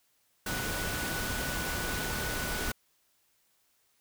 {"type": "tone in noise", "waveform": "sine", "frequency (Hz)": 1480, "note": "F#6", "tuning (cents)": 0, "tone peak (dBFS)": -38, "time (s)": [0.46, 2.72], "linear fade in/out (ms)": 5, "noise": "pink", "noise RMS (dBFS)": -34, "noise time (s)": [0.46, 2.72], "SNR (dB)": -7, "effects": ["white hiss -71 dBFS RMS until 4 s"]}